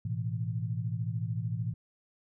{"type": "chord", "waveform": "sine", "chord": "A suspended second", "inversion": "none", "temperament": "equal", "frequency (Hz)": [110, 123.47, 164.81], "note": ["A2", "B2", "E3"], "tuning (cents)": [0, 0, 0], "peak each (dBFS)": [-33, -35, -37], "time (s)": [0.05, 1.74], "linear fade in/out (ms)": 5, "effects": []}